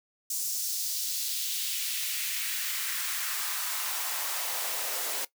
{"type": "noise with high-pass filter sweep", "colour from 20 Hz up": "white", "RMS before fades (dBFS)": -32, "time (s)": [0.3, 5.25], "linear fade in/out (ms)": 5, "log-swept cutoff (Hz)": [6500, 460], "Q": 1.5, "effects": ["noise-tail reverb RT60 0.1 s tail -17 dB re dry"]}